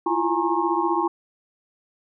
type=tone cluster; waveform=sine; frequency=333.9 / 349 / 831 / 928 / 1080 Hz; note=E4 / F4 / G#5 / A#5 / C#6; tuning=+22 / -1 / +1 / -8 / -45 cents; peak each=-26 dBFS; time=0.06-1.08 s; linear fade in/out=5 ms; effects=none